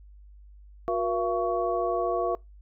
sine tone cluster, 362.4 / 475 / 679 / 1121 Hz, F#4 / A#4 / F5 / C#6, -36 / +33 / -49 / +19 cents, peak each -30 / -30 / -28 / -32 dBFS, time 0.88-2.35 s, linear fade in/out 0 ms, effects noise-tail reverb RT60 0.2 s tail -24 dB re dry + added 50 Hz sine -47 dBFS peak until 2.61 s

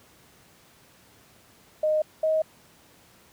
sine tone pair in turn, 617 / 630.7 Hz, D#5 / D#5, -15 / +23 cents, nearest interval unison, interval 38 cents, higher second, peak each -20 dBFS, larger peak neither, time 1.83-2.02 / 2.23-2.42 s, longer neither, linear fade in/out 5 ms, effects pink hiss -56 dBFS RMS until 3.32 s + high-pass 80 Hz 12 dB/octave

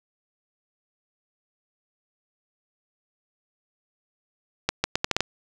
accelerating click train, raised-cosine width 0.2 ms, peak -4 dBFS, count 7, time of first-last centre 4.69-5.206 s, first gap 150 ms, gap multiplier 0.77, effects none

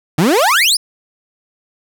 30% pulse exponential sweep, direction up, 141.5 to 5390 Hz, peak -7 dBFS, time 0.18-0.77 s, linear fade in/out 5 ms, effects none

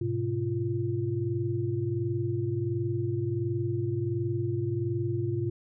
sine tone cluster, 105.3 / 126.7 / 345.8 Hz, G#2 / B2 / F4, +24 / +45 / -17 cents, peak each -31 dBFS, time 0.01-5.5 s, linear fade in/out 5 ms, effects none

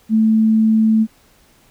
sine tone, 220 Hz, A3, in tune, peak -10 dBFS, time 0.09-1.07 s, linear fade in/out 50 ms, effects pink hiss -53 dBFS RMS until 1.7 s

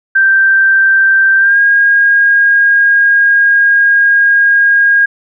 sine tone with pitch glide, 1568 to 1628 Hz, G6 to G#6, 0 to -35 cents, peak -5 dBFS, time 0.15-5.06 s, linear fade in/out 10 ms, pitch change +65 cents, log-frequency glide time 1.38-1.59 s, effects none

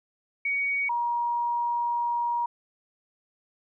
sine tone pair in turn, 2245 / 950.5 Hz, C#7 / A#5, +21 / +33 cents, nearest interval octave + minor third, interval 1488 cents, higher first, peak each -24 dBFS, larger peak neither, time 0.45-0.89 / 0.89-2.46 s, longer second, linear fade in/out 5 ms, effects none

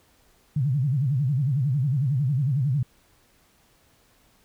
sine tone with vibrato, 136.2 Hz, C#3, 30 cents flat, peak -20 dBFS, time 0.56-2.83 s, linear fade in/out 5 ms, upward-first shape sine, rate 11 Hz, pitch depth 200 cents each way, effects pink hiss -61 dBFS RMS until 4.44 s

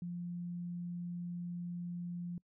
sine tone, 174.61 Hz, F3, in tune, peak -38 dBFS, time 0.02-2.38 s, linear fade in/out 2 ms, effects noise-tail reverb RT60 0.1 s tail -25 dB re dry

